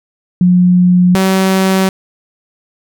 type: tone pair in turn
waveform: sine / sawtooth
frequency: 179.5 / 190.17 Hz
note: F3 / F#3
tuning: +48 / +48 cents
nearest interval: minor second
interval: 100 cents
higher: second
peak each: -5 dBFS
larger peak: neither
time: 0.41-1.15 / 1.15-1.89 s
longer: neither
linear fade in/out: 2 ms
effects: none